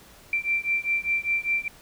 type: beating tone pair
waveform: sine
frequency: 2349 / 2354 Hz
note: D7 / D7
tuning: 0 / +3 cents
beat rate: 5 Hz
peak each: -26 dBFS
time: 0.33-1.68 s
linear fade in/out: 2 ms
effects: pink hiss -51 dBFS RMS until 1.81 s